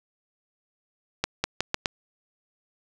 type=accelerating click train; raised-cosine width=0.2 ms; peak=-6 dBFS; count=5; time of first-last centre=1.24-1.858 s; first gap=200 ms; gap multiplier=0.83; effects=none